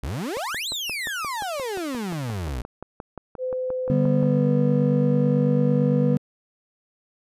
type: exponential two-way sweep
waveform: 35% pulse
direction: up then down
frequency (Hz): 55.5 to 4224 to 55.5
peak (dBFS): -25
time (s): 0.03-2.62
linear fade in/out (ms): 5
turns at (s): 0.69
type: click train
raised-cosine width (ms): 1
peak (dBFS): -21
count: 23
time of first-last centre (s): 0.37-4.23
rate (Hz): 5.7
type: tone with pitch glide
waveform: sine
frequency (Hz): 511 to 489.1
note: C5 to B4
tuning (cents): -41 to -17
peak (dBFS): -24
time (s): 3.38-6.18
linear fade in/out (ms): 50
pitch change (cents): -76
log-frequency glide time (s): 4.19-4.47
type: chord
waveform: triangle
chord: G major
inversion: second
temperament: just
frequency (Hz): 147 / 196 / 245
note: D3 / G3 / B3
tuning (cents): +2 / 0 / -14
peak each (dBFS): -19 / -22 / -21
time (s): 3.9-6.17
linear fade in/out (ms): 0
effects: resampled to 32000 Hz